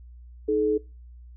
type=tone pair together; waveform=sine; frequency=311.1 / 429.5 Hz; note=D#4 / A4; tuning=0 / -42 cents; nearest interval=tritone; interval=558 cents; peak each=-27 / -21 dBFS; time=0.48-0.78 s; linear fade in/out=10 ms; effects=noise-tail reverb RT60 0.3 s tail -23 dB re dry + added 60 Hz sine -43 dBFS peak until 1.36 s